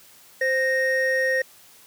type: tone pair together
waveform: triangle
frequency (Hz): 521.9 / 1860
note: C5 / A#6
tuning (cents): -4 / -4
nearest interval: octave + minor seventh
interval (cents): 2200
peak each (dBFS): -21 / -20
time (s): 0.41-1.42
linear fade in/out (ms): 5
effects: white hiss -51 dBFS RMS until 1.86 s + high-pass 80 Hz 12 dB/octave